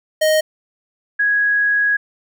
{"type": "tone pair in turn", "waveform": ["square", "sine"], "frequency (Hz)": [622.3, 1661.3], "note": ["D#5", "G#6"], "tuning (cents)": [0, 0], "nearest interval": "octave + perfect fourth", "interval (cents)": 1700, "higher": "second", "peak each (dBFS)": -13, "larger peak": "neither", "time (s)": [[0.21, 0.41], [1.19, 1.97]], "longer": "second", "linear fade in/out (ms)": 10, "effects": []}